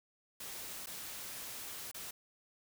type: noise with dropouts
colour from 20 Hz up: white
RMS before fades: -45 dBFS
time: 0.4-2.11 s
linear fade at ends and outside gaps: 5 ms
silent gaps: 0.861-0.869 / 1.915-1.944 s
effects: none